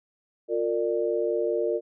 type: tone cluster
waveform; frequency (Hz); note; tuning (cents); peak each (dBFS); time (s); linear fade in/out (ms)
sine; 354.1 / 458.9 / 594; F4 / A#4 / D5; +24 / -27 / +20; -28 / -26 / -29; 0.48-1.81; 50
effects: none